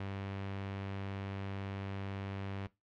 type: tone with low-pass filter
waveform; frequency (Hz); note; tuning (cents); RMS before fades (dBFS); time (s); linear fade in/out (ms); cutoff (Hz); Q
sawtooth; 98; G2; 0; -41; 0-2.67; 5; 2800; 1.2
effects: noise-tail reverb RT60 0.2 s tail -18 dB re dry